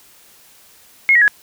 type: tone with pitch steps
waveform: sine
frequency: 2161 / 1903.1 / 1676 Hz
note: C#7 / A#6 / G#6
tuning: -45 / +35 / +15 cents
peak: -8 dBFS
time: 1.09-1.279 s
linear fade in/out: 0 ms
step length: 63 ms
effects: white hiss -48 dBFS RMS until 1.42 s